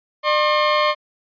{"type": "tone pair together", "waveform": "sawtooth", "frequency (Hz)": [601.6, 1072], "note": ["D5", "C6"], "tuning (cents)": [42, 42], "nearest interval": "minor seventh", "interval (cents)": 1000, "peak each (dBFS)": -14, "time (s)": [0.23, 0.95], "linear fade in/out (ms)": 50, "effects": ["resampled to 11025 Hz"]}